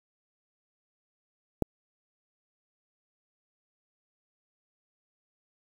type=click; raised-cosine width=2 ms; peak=-11 dBFS; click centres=1.623 s; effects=7-bit